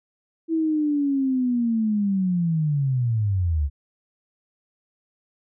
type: linear sweep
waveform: sine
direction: down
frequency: 329.1 to 67.8 Hz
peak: -19 dBFS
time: 0.48-3.7 s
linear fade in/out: 50 ms
effects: none